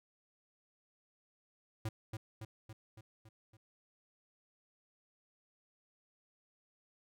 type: tone with echo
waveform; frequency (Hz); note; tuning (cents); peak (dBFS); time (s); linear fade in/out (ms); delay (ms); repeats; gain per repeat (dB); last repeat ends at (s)
square; 109.5; A2; -8; -36; 1.85-1.89; 5; 280; 6; -4; 3.57
effects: none